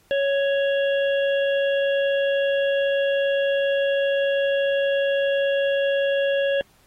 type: harmonic tone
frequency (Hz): 555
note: C#5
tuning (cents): +2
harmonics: 1 / 3 / 5 / 6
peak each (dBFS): -19 / -29 / -33 / -35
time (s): 0.11-6.61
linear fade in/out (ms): 0
effects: pink hiss -59 dBFS RMS until 6.86 s + AAC 48 kbps